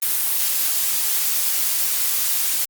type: noise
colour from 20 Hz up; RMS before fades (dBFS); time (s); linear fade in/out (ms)
blue; -20; 0.02-2.65; 5
effects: Opus 32 kbps